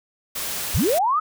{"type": "noise", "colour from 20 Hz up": "white", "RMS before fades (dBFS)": -28, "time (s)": [0.35, 0.99], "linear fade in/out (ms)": 10}
{"type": "linear sweep", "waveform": "sine", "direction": "up", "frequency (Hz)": [37.32, 1300], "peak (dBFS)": -17, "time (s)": [0.74, 1.2], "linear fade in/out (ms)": 10}
{"effects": []}